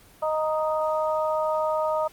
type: harmonic tone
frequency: 311.1 Hz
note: D#4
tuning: in tune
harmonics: 2 / 3 / 4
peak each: -24 / -28 / -30 dBFS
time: 0.22-2.08 s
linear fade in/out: 10 ms
effects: pink hiss -53 dBFS RMS until 2.12 s + Opus 24 kbps